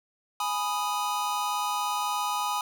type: chord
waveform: square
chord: G# minor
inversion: none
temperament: equal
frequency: 830.6 / 987.8 / 1244.5 Hz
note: G#5 / B5 / D#6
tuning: 0 / 0 / 0 cents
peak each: -32 dBFS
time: 0.4-2.61 s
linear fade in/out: 2 ms
effects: none